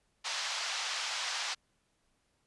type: band-pass noise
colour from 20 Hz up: white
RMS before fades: -36 dBFS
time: 0.24-1.55 s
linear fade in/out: 20 ms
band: 720 to 5800 Hz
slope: 24 dB/octave
effects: pink hiss -75 dBFS RMS until 2.46 s + resampled to 24000 Hz